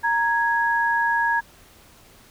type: tone pair together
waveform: sine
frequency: 930.2 / 1661.2 Hz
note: A#5 / G#6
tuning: -4 / 0 cents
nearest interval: minor seventh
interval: 1004 cents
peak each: -21 dBFS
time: 0.03-1.41 s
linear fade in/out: 20 ms
effects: pink hiss -51 dBFS RMS until 2.3 s